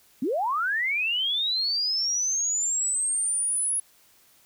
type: linear sweep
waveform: sine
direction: up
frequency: 220 to 10548 Hz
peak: -23 dBFS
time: 0.22-3.8 s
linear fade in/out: 5 ms
effects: white hiss -59 dBFS RMS until 4.45 s